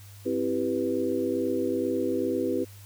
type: chord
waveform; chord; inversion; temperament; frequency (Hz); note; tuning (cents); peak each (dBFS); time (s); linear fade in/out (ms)
sine; C major seventh; none; equal; 261.6 / 329.6 / 392 / 493.9; C4 / E4 / G4 / B4; 0 / 0 / 0 / 0; -30; 0.25-2.65; 20
effects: added 100 Hz sine -45 dBFS peak until 2.85 s + white hiss -53 dBFS RMS until 2.85 s